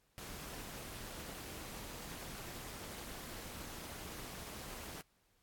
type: noise with amplitude modulation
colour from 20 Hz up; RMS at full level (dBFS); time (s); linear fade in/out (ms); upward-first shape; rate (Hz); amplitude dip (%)
pink; -45; 0.18-5.01; 0; sine; 256; 60
effects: pink hiss -75 dBFS RMS until 5.42 s + AAC 64 kbps